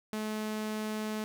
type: tone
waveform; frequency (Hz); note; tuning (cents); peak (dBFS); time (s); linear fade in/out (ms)
sawtooth; 215.2; A3; -38; -29; 0.13-1.24; 0
effects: none